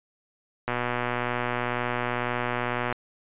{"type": "click train", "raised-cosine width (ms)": 0.5, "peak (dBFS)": -12, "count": 275, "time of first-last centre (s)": [0.68, 2.926], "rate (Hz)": 122, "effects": ["resampled to 8000 Hz"]}